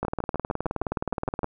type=two click trains; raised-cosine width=1 ms; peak=-13 / -14 dBFS; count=28 / 10; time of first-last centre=0.03-1.444 / 0.05-1.432 s; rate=19.1 / 6.51 Hz; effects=none